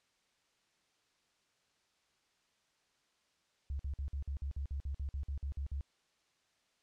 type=tone bursts; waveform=sine; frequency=69.5 Hz; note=C#2; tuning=5 cents sharp; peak=-35 dBFS; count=15; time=3.7-5.809 s; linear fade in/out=0 ms; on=93 ms; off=51 ms; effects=white hiss -75 dBFS RMS until 6.82 s + low-pass 6000 Hz 12 dB/octave